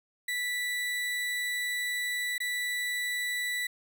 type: tone with dropouts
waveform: 35% pulse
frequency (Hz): 1968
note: B6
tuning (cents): -7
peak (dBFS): -28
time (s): 0.28-3.67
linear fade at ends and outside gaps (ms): 5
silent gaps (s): 2.381-2.402
effects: none